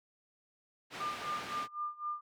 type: band-pass noise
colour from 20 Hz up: white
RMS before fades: -44 dBFS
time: 0.9-1.68 s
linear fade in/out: 50 ms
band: 110 to 2700 Hz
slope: 12 dB/octave
type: tone with tremolo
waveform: sine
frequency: 1201 Hz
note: D6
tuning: 38 cents sharp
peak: -33 dBFS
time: 1-2.21 s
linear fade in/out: 5 ms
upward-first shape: sine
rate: 3.9 Hz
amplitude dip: 90%
effects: none